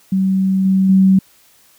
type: tone with level steps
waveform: sine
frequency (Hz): 190.7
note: G3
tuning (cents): -47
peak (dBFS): -12 / -10 / -7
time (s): 0.12-1.19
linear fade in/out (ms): 5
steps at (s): 0.65 / 0.89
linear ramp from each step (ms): 5
effects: white hiss -51 dBFS RMS until 1.78 s